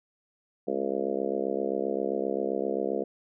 harmonic tone with a mistuned harmonic, 67.6 Hz, C#2, 43 cents flat, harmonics 3 / 4 / 5 / 6 / 7 / 8 / 9 / 10, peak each -37 / -38 / -34 / -32 / -32 / -36 / -38 / -38 dBFS, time 0.67-3.04 s, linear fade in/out 10 ms, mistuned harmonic 3, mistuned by +31 cents, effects none

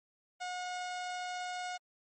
sawtooth tone, 724 Hz, F#5, 38 cents flat, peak -33 dBFS, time 0.4-1.78 s, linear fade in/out 20 ms, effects MP3 32 kbps

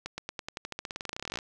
accelerating click train, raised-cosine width 0.2 ms, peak -18 dBFS, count 27, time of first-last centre 0.06-1.388 s, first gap 120 ms, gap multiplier 0.92, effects none

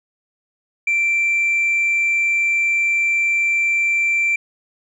sine tone, 2349 Hz, D7, in tune, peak -13 dBFS, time 0.87-4.36 s, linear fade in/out 5 ms, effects tanh soft clip ceiling -13 dBFS

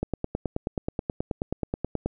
click train, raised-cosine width 2 ms, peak -13 dBFS, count 20, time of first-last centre 0.03-2.06 s, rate 9.36 Hz, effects none

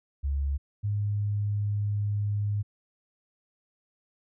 sine tone pair in turn, 69.9 / 103.15 Hz, C#2 / G#2, +15 / -11 cents, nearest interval perfect fifth, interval 674 cents, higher second, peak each -25 / -25 dBFS, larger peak neither, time 0.23-0.58 / 0.83-2.63 s, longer second, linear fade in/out 20 ms, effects none

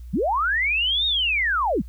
sine linear two-way sweep, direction up then down, 135.7 to 3766 to 135.7 Hz, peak -19 dBFS, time 0.13-1.82 s, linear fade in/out 10 ms, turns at 1.06 s, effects added 60 Hz sine -35 dBFS peak until 1.88 s + white hiss -63 dBFS RMS until 1.88 s

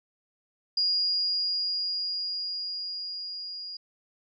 sine tone with level ramp, 4857 Hz, D#8, 43 cents flat, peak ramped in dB -22 to -36 dBFS, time 0.77-3.77 s, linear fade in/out 5 ms, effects none

